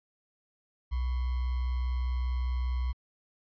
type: tone with sample-and-hold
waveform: sine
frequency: 62.5 Hz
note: B1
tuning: 21 cents sharp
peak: -27 dBFS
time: 0.91-2.93 s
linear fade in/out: 20 ms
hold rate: 1050 Hz
effects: resampled to 11025 Hz